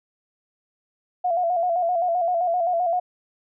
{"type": "tone with vibrato", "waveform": "sine", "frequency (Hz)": 698.5, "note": "F5", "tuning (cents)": 0, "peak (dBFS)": -19, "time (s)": [1.24, 3], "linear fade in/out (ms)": 10, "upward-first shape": "square", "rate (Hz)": 7.7, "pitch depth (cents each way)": 61, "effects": []}